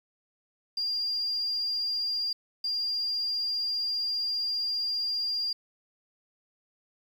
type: tone bursts at uneven times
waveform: sine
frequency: 4795 Hz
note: D8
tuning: 35 cents sharp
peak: -27 dBFS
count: 2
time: 0.77-2.33 / 2.64-5.53 s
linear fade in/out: 5 ms
effects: 9-bit